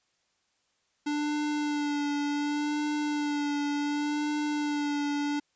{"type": "tone with vibrato", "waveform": "square", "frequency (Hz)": 293.7, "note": "D4", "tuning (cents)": 0, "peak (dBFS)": -28, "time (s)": [1.06, 5.4], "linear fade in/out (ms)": 10, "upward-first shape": "sine", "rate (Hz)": 0.68, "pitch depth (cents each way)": 25, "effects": ["white hiss -73 dBFS RMS until 5.55 s", "resampled to 16000 Hz"]}